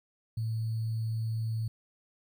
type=tone with sample-and-hold; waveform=sine; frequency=112 Hz; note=A2; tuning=31 cents sharp; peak=-29 dBFS; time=0.37-1.68 s; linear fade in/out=5 ms; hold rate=4410 Hz; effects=none